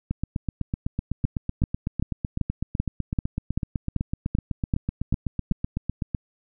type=two click trains; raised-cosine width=5 ms; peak=-10 / -13 dBFS; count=12 / 49; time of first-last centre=1.25-5.514 / 0.11-6.148 s; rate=2.58 / 7.95 Hz; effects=none